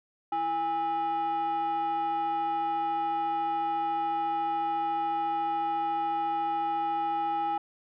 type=tone with frequency modulation; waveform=sine; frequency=818 Hz; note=G#5; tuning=26 cents flat; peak=-24 dBFS; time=0.32-7.58 s; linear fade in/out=5 ms; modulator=486 Hz; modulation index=0.47; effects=tanh soft clip ceiling -25 dBFS